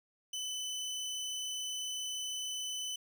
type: tone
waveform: 25% pulse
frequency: 3011 Hz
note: F#7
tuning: 30 cents sharp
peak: -33 dBFS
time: 0.33-2.96 s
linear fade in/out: 5 ms
effects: none